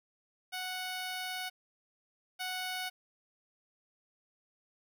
10% pulse tone pair in turn, 739 / 739 Hz, F#5 / F#5, -2 / -2 cents, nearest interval unison, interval 0 cents, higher neither, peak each -28 / -27 dBFS, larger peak second, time 0.52-1.5 / 2.39-2.9 s, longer first, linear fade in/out 20 ms, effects none

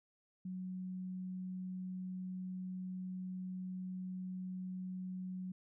sine tone, 184.7 Hz, F#3, 3 cents flat, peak -40 dBFS, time 0.45-5.52 s, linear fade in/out 5 ms, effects none

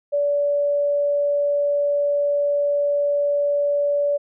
sine tone, 576 Hz, D5, 34 cents flat, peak -17 dBFS, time 0.12-4.18 s, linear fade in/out 20 ms, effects none

